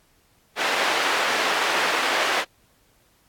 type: band-pass noise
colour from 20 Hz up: white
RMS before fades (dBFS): -23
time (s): 0.56-2.45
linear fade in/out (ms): 50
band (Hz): 460 to 2300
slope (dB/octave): 12
effects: pink hiss -61 dBFS RMS until 3.28 s + AAC 64 kbps